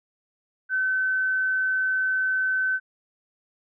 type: tone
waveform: sine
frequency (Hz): 1525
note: G6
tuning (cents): -48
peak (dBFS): -21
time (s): 0.69-2.8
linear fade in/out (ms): 50
effects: none